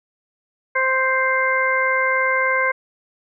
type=harmonic tone; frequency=523.3 Hz; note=C5; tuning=in tune; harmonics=1 / 2 / 3 / 4; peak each=-23 / -22 / -21 / -21 dBFS; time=0.75-2.72 s; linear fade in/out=10 ms; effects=none